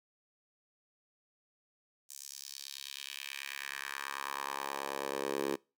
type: tone with high-pass filter sweep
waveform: 10% pulse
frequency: 69.3 Hz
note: C#2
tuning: in tune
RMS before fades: -40 dBFS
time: 2.09-5.56 s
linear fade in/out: 10 ms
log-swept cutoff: 7000 to 370 Hz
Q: 2
effects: noise-tail reverb RT60 0.3 s tail -24 dB re dry